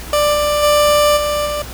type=tone with level steps; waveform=30% pulse; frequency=591 Hz; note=D5; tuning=11 cents sharp; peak=-9 / -11 / -7 / -13 / -16 dBFS; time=0.13-1.62 s; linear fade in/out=2 ms; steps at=0.33 / 0.62 / 1.16 / 1.45 s; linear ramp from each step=20 ms; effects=added 60 Hz sine -31 dBFS peak until 1.73 s + pink hiss -32 dBFS RMS until 1.73 s